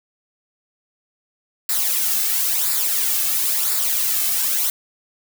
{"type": "noise with flanger", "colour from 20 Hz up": "blue", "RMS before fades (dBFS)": -20, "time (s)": [1.69, 4.7], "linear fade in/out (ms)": 2, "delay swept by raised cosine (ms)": [0.32, 2.12], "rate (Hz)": 0.98, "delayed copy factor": -0.65, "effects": []}